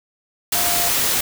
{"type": "tone in noise", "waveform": "sine", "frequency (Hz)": 701, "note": "F5", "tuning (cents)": 6, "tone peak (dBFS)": -26, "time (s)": [0.55, 0.89], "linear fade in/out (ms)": 5, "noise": "white", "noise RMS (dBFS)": -19, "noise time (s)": [0.52, 1.21], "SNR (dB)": -10, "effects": []}